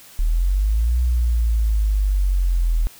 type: linear two-way sweep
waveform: sine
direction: up then down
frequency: 36.85 to 61.74 to 39.85 Hz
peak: -15 dBFS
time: 0.19-2.87 s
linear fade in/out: 0 ms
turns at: 1 s
effects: white hiss -45 dBFS RMS until 2.99 s

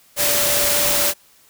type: tone in noise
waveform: sine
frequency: 581 Hz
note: D5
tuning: 19 cents flat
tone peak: -25 dBFS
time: 0.16-1.14 s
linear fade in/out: 50 ms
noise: white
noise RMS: -18 dBFS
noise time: 0.16-1.14 s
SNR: -10 dB
effects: white hiss -53 dBFS RMS until 1.49 s

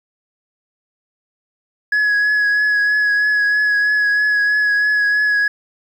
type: tone with vibrato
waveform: sine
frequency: 1681 Hz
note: G#6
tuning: 20 cents sharp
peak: -10 dBFS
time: 1.92-5.48 s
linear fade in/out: 5 ms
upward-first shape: triangle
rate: 3.1 Hz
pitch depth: 22 cents each way
effects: tanh soft clip ceiling -12 dBFS + 8-bit

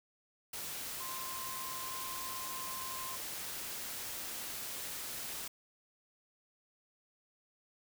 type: tone in noise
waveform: sine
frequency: 1046.5 Hz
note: C6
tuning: in tune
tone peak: -44 dBFS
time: 1-3.16 s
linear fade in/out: 5 ms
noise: white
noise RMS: -42 dBFS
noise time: 0.53-5.48 s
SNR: -5 dB
effects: none

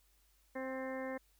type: harmonic tone with a mistuned harmonic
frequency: 262.7 Hz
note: C4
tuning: 7 cents sharp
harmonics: 1 / 2 / 3 / 4 / 5 / 6 / 7 / 8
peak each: -43 / -41 / -50 / -50 / -58 / -55 / -49 / -53 dBFS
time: 0.55-1.18 s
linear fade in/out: 10 ms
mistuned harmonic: 7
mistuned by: -24 cents
effects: added 50 Hz sine -70 dBFS peak until 1.39 s + white hiss -73 dBFS RMS until 1.39 s

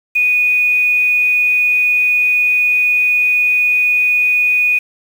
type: tone with quantisation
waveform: sine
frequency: 2474 Hz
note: D#7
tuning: 10 cents flat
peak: -10 dBFS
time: 0.15-4.79 s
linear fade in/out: 10 ms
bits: 6
effects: none

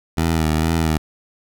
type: tone with vibrato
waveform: 15% pulse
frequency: 80.1 Hz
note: E2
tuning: 49 cents flat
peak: -10 dBFS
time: 0.17-0.98 s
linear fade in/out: 10 ms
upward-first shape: sine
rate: 2.2 Hz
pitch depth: 52 cents each way
effects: none

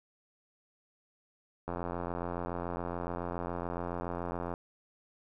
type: click train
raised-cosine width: 1 ms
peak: -22 dBFS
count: 250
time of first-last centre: 1.68-4.539 s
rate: 87.1 Hz
effects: none

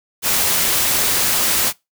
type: noise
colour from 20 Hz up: white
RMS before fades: -17 dBFS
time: 0.22-1.73 s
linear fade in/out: 50 ms
effects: noise-tail reverb RT60 0.2 s tail -22 dB re dry

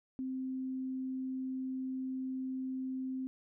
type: tone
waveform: sine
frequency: 260.7 Hz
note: C4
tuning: 6 cents flat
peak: -35 dBFS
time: 0.19-3.27 s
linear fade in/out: 0 ms
effects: none

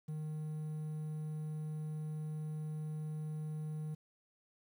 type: tone with quantisation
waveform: triangle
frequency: 154.1 Hz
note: D#3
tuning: 16 cents flat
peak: -36 dBFS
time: 0.08-3.95 s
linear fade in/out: 10 ms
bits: 11
effects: none

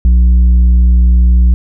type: tone with tanh clipping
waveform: sine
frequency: 60.4 Hz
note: B1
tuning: 38 cents flat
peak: -5 dBFS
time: 0.05-1.54 s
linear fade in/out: 0 ms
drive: 5 dB
effects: none

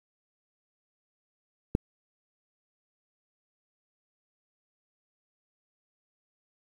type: click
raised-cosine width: 3 ms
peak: -10 dBFS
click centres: 1.751 s
effects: 8-bit

